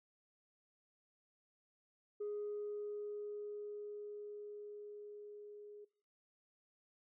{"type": "tone with level ramp", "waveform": "sine", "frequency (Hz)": 415.3, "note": "G#4", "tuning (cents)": 0, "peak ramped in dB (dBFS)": [-37, -51], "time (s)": [2.2, 5.85], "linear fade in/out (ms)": 10, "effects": ["noise-tail reverb RT60 0.6 s tail -23 dB re dry", "tanh soft clip ceiling -36 dBFS"]}